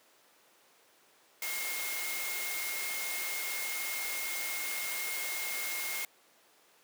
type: tone in noise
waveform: sine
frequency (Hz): 2143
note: C7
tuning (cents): +41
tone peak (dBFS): -38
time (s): 1.42-6.05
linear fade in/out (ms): 2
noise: white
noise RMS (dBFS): -37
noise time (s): 1.42-6.05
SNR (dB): -4
effects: pink hiss -63 dBFS RMS until 6.83 s + high-pass 400 Hz 12 dB/octave